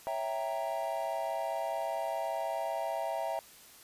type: chord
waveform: triangle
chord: C# diminished seventh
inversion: none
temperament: equal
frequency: 554.4 / 659.3 / 784 / 932.3 Hz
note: C#5 / E5 / G5 / Bb5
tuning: 0 / 0 / 0 / 0 cents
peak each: -39 / -33 / -36 / -37 dBFS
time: 0.07-3.39 s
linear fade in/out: 0 ms
effects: white hiss -55 dBFS RMS until 3.83 s + resampled to 32000 Hz